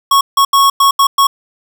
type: tone bursts at uneven times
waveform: square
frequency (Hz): 1104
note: C#6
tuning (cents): -7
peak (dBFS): -7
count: 6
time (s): 0.11-0.21 / 0.37-0.45 / 0.53-0.7 / 0.8-0.91 / 0.99-1.07 / 1.18-1.27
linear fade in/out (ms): 5
effects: 7-bit